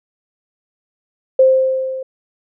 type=tone with level ramp; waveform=sine; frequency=524 Hz; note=C5; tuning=2 cents sharp; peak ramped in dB=-5 to -23 dBFS; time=1.39-2.03 s; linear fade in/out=5 ms; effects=none